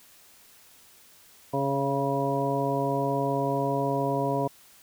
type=harmonic tone with a mistuned harmonic; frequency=138.59 Hz; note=C#3; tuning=in tune; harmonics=1 / 2 / 3 / 4 / 5 / 7; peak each=-31 / -31 / -31 / -31 / -31 / -31 dBFS; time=1.53-4.48 s; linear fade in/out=10 ms; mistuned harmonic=5; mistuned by=-18 cents; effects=white hiss -55 dBFS RMS until 4.82 s